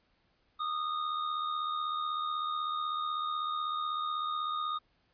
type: tone with amplitude modulation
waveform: square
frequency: 1232 Hz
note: D#6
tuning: 17 cents flat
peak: -30 dBFS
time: 0.59-4.79 s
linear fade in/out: 20 ms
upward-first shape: sine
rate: 76.1 Hz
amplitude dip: 50%
effects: pink hiss -72 dBFS RMS until 5.13 s + resampled to 11025 Hz